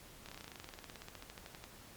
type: slowing click train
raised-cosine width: 0.2 ms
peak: -30 dBFS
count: 27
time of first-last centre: 0.26-1.64 s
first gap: 27 ms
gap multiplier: 1.05
effects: pink hiss -56 dBFS RMS until 1.96 s + MP3 96 kbps